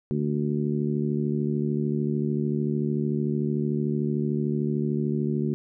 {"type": "harmonic tone", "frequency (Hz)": 73.42, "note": "D2", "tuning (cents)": 0, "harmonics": [2, 3, 4, 5, 6], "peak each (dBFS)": [-27, -27, -34, -30, -43], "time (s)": [0.11, 5.54], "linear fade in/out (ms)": 0, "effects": []}